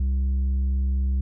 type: tone with tanh clipping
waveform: sine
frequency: 66 Hz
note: C2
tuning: 16 cents sharp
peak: -21 dBFS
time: 0-1.21 s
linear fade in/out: 5 ms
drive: 5 dB
effects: none